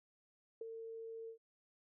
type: tone with ADSR envelope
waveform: sine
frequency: 452.3 Hz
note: A4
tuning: 48 cents sharp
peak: -39 dBFS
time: 0.61-1.38 s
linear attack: 4 ms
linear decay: 16 ms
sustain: -6 dB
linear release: 96 ms
effects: none